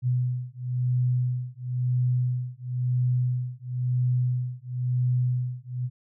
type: beating tone pair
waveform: sine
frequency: 124.4 / 125.38 Hz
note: B2 / B2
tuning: +13 / +27 cents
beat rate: 0.98 Hz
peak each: -26 dBFS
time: 0.02-5.9 s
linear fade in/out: 50 ms
effects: none